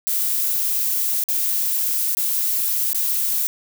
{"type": "noise with dropouts", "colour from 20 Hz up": "violet", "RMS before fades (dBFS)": -21, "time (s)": [0.07, 3.47], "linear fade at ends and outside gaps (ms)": 0, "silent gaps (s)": [[1.238, 1.287], [2.149, 2.17], [2.931, 2.947]], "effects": []}